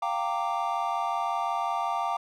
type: chord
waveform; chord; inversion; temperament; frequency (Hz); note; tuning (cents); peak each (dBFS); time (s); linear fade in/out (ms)
triangle; G minor seventh; third; equal with one note detuned; 698.5 / 784 / 922.7 / 1174.7; F5 / G5 / Bb5 / D6; 0 / 0 / -18 / 0; -30; 0.02-2.17; 5
effects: none

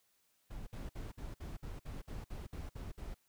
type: noise bursts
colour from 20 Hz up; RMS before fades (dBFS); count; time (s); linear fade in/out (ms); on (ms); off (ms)
brown; -44; 12; 0.5-3.145; 10; 170; 55
effects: white hiss -75 dBFS RMS until 3.28 s

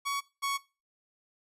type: tone pair in turn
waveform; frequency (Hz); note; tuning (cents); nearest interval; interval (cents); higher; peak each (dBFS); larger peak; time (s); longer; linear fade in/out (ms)
sawtooth; 1122 / 1112.3; C#6 / C#6; +21 / +6; unison; 15; first; -26 / -25; second; 0.05-0.21 / 0.42-0.58; neither; 20
effects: noise-tail reverb RT60 0.3 s tail -20 dB re dry + resampled to 32000 Hz

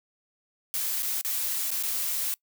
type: noise with dropouts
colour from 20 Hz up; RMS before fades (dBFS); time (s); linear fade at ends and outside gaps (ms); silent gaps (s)
blue; -29; 0.74-2.34; 0; 1.023-1.03 / 1.212-1.248 / 1.705-1.715 / 1.827-1.835
effects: noise-tail reverb RT60 0.1 s tail -24 dB re dry

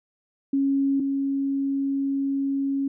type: tone pair in turn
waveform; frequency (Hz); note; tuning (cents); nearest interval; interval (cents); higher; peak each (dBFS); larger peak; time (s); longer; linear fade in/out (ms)
sine; 275.1 / 275.1; C#4 / C#4; -13 / -13; unison; 0; neither; -19 / -22; first; 0.53-1 / 1-2.88; second; 5
effects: none

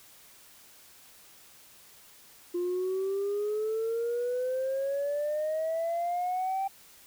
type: exponential sweep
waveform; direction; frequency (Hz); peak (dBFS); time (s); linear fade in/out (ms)
sine; up; 349 to 784; -26; 2.54-6.68; 10
effects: tanh soft clip ceiling -25 dBFS + white hiss -55 dBFS RMS until 7.06 s

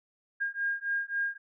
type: beating tone pair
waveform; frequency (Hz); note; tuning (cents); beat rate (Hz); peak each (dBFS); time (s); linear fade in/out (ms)
sine; 1616 / 1619.7; G#6 / G#6; -48 / -44; 3.7; -32 / -32; 0.4-1.38; 20
effects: none

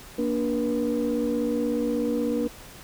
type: tone cluster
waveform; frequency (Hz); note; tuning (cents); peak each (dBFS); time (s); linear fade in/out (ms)
sine; 235.3 / 291.8 / 480.8; A#3 / D4 / B4; +16 / -11 / -46; -26; 0.18-2.48; 10
effects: tanh soft clip ceiling -17 dBFS + pink hiss -45 dBFS RMS until 2.83 s

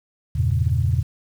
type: chord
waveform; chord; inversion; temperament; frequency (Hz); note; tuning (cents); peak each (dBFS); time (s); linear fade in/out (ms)
sine; E diminished seventh; none; equal; 82.41 / 98 / 116.54 / 138.59; E2 / G2 / Bb2 / Db3; 0 / 0 / 0 / 0; -21 / -24 / -21 / -24; 0.35-1.03; 10
effects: tanh soft clip ceiling -7 dBFS + 8-bit

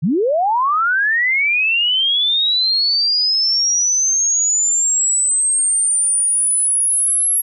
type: linear sweep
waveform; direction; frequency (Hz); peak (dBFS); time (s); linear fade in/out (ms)
sine; up; 130 to 11300; -13; 0.02-7.42; 20
effects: none

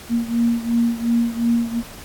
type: beating tone pair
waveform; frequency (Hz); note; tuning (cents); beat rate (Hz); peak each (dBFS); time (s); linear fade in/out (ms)
sine; 233.1 / 235.9; A#3 / A#3; 0 / +21; 2.8; -18 / -21; 0.09-1.83; 50
effects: pink hiss -39 dBFS RMS until 2.04 s + AAC 64 kbps

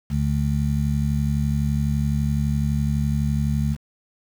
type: harmonic tone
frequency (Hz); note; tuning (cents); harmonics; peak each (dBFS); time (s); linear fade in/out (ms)
71.9; D2; -36; 1 / 2 / 3; -24 / -22 / -25; 0.09-3.77; 50
effects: 7-bit

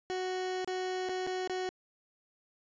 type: tone with dropouts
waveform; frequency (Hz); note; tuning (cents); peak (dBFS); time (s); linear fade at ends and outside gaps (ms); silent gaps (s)
30% pulse; 370; F#4; 0; -30; 0.1-1.69; 0; 0.646-0.676 / 1.088-1.093 / 1.266-1.273 / 1.475-1.497
effects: resampled to 16000 Hz

